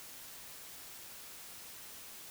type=silence; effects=white hiss -50 dBFS RMS until 2.3 s